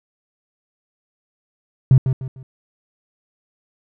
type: tone with echo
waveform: triangle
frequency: 130.81 Hz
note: C3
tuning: in tune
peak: -3 dBFS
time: 1.91-1.98 s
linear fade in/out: 2 ms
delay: 150 ms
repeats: 3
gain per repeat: -10 dB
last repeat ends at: 2.43 s
effects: tanh soft clip ceiling -4 dBFS